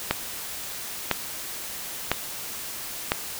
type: click train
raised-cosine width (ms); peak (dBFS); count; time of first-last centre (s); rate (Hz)
0.3; -4; 4; 0.11-3.119; 0.997
effects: white hiss -35 dBFS RMS until 3.39 s